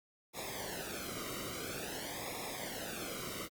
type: noise with flanger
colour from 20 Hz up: pink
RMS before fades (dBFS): -42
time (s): 0.33-3.49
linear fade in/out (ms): 50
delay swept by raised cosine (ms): 0.66 to 1.19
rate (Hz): 0.49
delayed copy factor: -0.85
effects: Opus 48 kbps